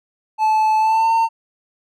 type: tone with pitch glide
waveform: triangle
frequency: 869 to 907.5 Hz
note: A5 to A#5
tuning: -22 to -47 cents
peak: -11 dBFS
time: 0.38-1.29 s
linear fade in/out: 50 ms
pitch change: +75 cents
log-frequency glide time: 0.78-1.12 s
effects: none